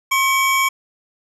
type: tone pair together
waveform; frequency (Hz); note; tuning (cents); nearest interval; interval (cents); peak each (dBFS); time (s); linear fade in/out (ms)
square; 1074 / 2274; C6 / C#7; +45 / +44; octave + minor second; 1299; -18; 0.11-0.69; 10
effects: resampled to 32000 Hz + 8-bit